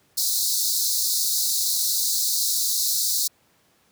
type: high-pass noise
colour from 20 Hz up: pink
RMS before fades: -23 dBFS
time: 0.17-3.28 s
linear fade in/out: 10 ms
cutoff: 3900 Hz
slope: 96 dB/octave
effects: pink hiss -62 dBFS RMS until 3.91 s + high-pass 100 Hz 12 dB/octave